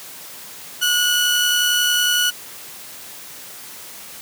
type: tone pair together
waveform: sawtooth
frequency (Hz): 1451 / 2973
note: F#6 / F#7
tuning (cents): -34 / +8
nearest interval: octave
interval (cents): 1242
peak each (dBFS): -15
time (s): 0.81-2.31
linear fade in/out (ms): 20
effects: white hiss -37 dBFS RMS until 4.21 s + high-pass 100 Hz 12 dB/octave